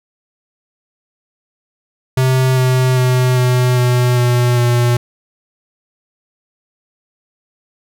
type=tone with pitch steps; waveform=square; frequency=130 / 128.43 / 126.88 / 125.35 / 123.84 / 122.35 / 120.87 Hz; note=C3 / C3 / B2 / B2 / B2 / B2 / B2; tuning=-11 / -32 / +47 / +26 / +5 / -16 / -37 cents; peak=-11 dBFS; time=2.17-4.97 s; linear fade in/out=5 ms; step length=400 ms; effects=none